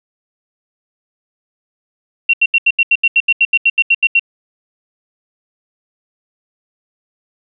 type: tone bursts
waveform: sine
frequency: 2738 Hz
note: F7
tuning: 35 cents flat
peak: -7 dBFS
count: 16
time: 2.29-4.195 s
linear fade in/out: 5 ms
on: 45 ms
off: 79 ms
effects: none